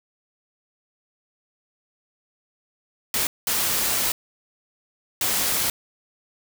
white noise bursts at uneven times, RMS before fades -23 dBFS, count 3, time 3.14-3.27 / 3.47-4.12 / 5.21-5.7 s, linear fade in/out 2 ms, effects none

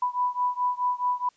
sine beating tone pair, 987.8 / 992.5 Hz, B5 / B5, 0 / +8 cents, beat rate 4.7 Hz, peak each -26 / -27 dBFS, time 0.02-1.29 s, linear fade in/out 5 ms, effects white hiss -64 dBFS RMS until 1.36 s + resampled to 16000 Hz

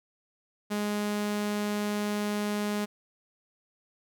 sawtooth tone, 207.7 Hz, G#3, in tune, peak -24 dBFS, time 0.7-2.86 s, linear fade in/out 20 ms, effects none

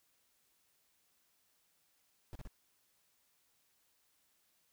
brown noise bursts, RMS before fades -45 dBFS, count 3, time 2.33-2.474 s, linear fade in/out 0 ms, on 24 ms, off 36 ms, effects white hiss -75 dBFS RMS until 4.72 s

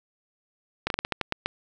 slowing click train, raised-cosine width 0.3 ms, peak -9 dBFS, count 9, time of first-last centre 0.87-1.46 s, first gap 32 ms, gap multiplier 1.23, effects none

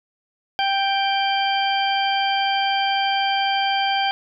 harmonic tone, 786 Hz, G5, 4 cents sharp, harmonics 1 / 2 / 3 / 4 / 6, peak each -20 / -27 / -28 / -25 / -32 dBFS, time 0.59-4.11 s, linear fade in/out 0 ms, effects none

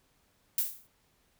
violet noise with exponential decay, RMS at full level -25 dBFS, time 0.58-0.87 s, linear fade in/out 2 ms, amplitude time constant 61 ms, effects pink hiss -70 dBFS RMS until 1.39 s

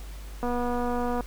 click train, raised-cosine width 1 ms, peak -17 dBFS, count 190, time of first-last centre 0.43-1.208 s, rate 243 Hz, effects added 50 Hz sine -37 dBFS peak until 1.26 s + pink hiss -49 dBFS RMS until 1.26 s

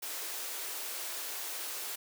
white high-pass noise, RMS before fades -39 dBFS, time 0.02-1.96 s, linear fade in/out 10 ms, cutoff 320 Hz, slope 48 dB/octave, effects none

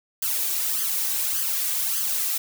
blue noise with flanger, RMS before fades -25 dBFS, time 0.22-2.38 s, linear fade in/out 5 ms, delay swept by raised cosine 0.63 to 2.63 ms, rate 1.7 Hz, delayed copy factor +0.75, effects none

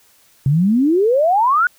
sine exponential sweep, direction up, 130.9 to 1495 Hz, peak -11 dBFS, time 0.46-1.67 s, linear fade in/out 2 ms, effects white hiss -53 dBFS RMS until 1.78 s

